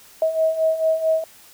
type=beating tone pair; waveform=sine; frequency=637 / 641.5 Hz; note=D#5 / E5; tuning=+41 / -47 cents; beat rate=4.5 Hz; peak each=-23 / -18 dBFS; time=0.22-1.24 s; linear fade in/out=2 ms; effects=white hiss -48 dBFS RMS until 1.53 s